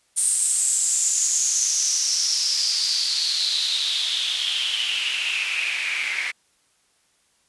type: noise with band-pass filter sweep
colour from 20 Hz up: white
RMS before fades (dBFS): -23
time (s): 0.16-6.32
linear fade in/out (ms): 20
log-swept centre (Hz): 8900 to 2100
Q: 6.8
effects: white hiss -64 dBFS RMS until 7.48 s + resampled to 24000 Hz